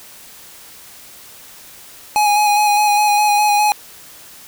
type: tone with vibrato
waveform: square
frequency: 833 Hz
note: G#5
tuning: 5 cents sharp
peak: -12 dBFS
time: 2.16-3.72 s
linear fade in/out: 0 ms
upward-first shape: square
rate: 4.9 Hz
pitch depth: 18 cents each way
effects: white hiss -40 dBFS RMS until 4.47 s